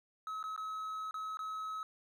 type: tone with dropouts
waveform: triangle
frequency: 1284 Hz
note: E6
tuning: 46 cents flat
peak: -36 dBFS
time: 0.27-1.83 s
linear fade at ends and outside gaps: 1 ms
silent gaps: 0.428-0.439 / 0.563-0.577 / 1.11-1.142 / 1.371-1.391 s
effects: none

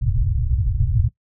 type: low-pass noise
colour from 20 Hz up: white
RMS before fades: -19 dBFS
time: 0.01-1.09 s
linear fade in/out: 10 ms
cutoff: 130 Hz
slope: 96 dB/octave
effects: noise-tail reverb RT60 0.1 s tail -19 dB re dry

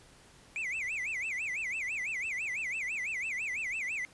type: tone with vibrato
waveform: triangle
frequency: 2300 Hz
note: D7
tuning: 37 cents flat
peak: -31 dBFS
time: 0.56-4.05 s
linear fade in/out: 0 ms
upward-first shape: sine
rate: 6 Hz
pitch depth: 270 cents each way
effects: pink hiss -58 dBFS RMS until 4.13 s + resampled to 24000 Hz

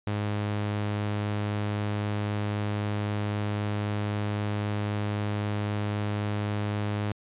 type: tone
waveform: sawtooth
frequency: 103.83 Hz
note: G#2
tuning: in tune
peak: -23 dBFS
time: 0.07-7.12 s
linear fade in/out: 0 ms
effects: resampled to 8000 Hz

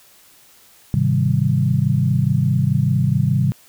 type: chord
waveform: sine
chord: Ab major seventh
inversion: none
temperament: equal with one note detuned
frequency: 103.83 / 130.81 / 155.56 / 193.08 Hz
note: Ab2 / C3 / Eb3 / G3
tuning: 0 / 0 / 0 / -26 cents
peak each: -22 / -17 / -20 / -22 dBFS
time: 0.94-3.52 s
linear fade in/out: 0 ms
effects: white hiss -50 dBFS RMS until 3.68 s

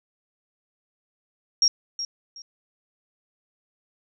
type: tone with echo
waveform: sine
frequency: 5588 Hz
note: F8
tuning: in tune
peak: -15 dBFS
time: 1.62-1.68 s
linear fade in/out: 2 ms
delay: 370 ms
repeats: 2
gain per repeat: -12 dB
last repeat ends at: 2.42 s
effects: none

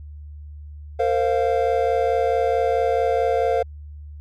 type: chord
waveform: triangle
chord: Bb suspended second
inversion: none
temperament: equal with one note detuned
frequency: 458.7 / 523.3 / 698.5 Hz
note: Bb4 / C5 / F5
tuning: -28 / 0 / 0 cents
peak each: -20 dBFS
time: 0.99-3.63 s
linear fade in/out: 10 ms
effects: added 74 Hz sine -35 dBFS peak until 4.2 s

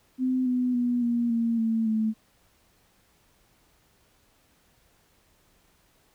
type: tone with pitch steps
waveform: sine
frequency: 256.8 / 250.1 / 243.5 / 237.1 / 230.9 / 224.9 / 219 Hz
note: C4 / B3 / B3 / A#3 / A#3 / A3 / A3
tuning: -32 / +22 / -24 / +30 / -16 / +38 / -8 cents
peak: -22 dBFS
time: 0.18-2.14 s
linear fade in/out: 50 ms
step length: 280 ms
effects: pink hiss -64 dBFS RMS until 6.14 s

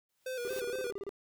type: noise with exponential growth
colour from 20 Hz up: white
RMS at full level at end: -44 dBFS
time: 0.09-0.6 s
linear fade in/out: 2 ms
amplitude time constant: 110 ms
type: tone with vibrato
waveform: square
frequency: 497.9 Hz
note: B4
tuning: 14 cents sharp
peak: -36 dBFS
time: 0.26-0.91 s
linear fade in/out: 5 ms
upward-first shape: square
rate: 4.3 Hz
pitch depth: 58 cents each way
type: tone bursts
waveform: triangle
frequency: 398.9 Hz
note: G4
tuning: 30 cents sharp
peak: -34 dBFS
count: 12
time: 0.45-1.092 s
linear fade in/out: 0 ms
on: 26 ms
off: 30 ms
effects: none

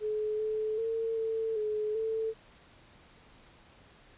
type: tone with pitch steps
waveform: sine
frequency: 427.4 / 432.7 / 452 / 446.7 / 426.1 / 443.9 Hz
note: G#4 / A4 / A4 / A4 / G#4 / A4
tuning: +50 / -29 / +47 / +26 / +44 / +15 cents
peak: -29 dBFS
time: 0-2.34 s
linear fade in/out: 50 ms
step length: 390 ms
effects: pink hiss -58 dBFS RMS until 4.17 s + resampled to 8000 Hz

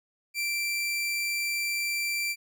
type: tone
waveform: sawtooth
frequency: 2349 Hz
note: D7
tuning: in tune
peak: -24 dBFS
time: 0.34-2.36 s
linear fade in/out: 50 ms
effects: none

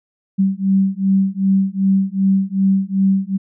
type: beating tone pair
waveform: sine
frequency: 192.1 / 194.7 Hz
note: G3 / G3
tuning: -35 / -12 cents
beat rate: 2.6 Hz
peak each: -16 dBFS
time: 0.38-3.38 s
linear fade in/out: 20 ms
effects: none

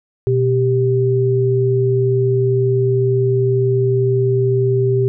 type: tone pair together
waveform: sine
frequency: 123.33 / 392 Hz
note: B2 / G4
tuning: -2 / 0 cents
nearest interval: octave + minor sixth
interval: 2002 cents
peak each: -15 dBFS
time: 0.27-5.08 s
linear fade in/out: 0 ms
effects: none

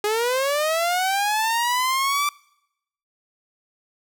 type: linear sweep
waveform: sawtooth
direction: up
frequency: 410.5 to 1174.7 Hz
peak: -16 dBFS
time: 0.04-2.29 s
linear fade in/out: 2 ms
effects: noise-tail reverb RT60 0.8 s tail -24 dB re dry

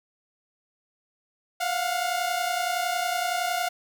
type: tone pair together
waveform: sawtooth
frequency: 695.2 / 726 Hz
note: F5 / F#5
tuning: -8 / -33 cents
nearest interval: minor second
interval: 75 cents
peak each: -24 dBFS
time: 1.6-3.69 s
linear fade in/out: 10 ms
effects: none

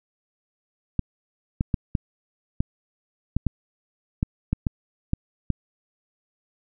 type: clicks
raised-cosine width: 5 ms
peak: -9 dBFS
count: 12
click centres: 0.993 / 1.609 / 1.742 / 1.952 / 2.605 / 3.366 / 3.467 / 4.229 / 4.53 / 4.668 / 5.134 / 5.503 s
effects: none

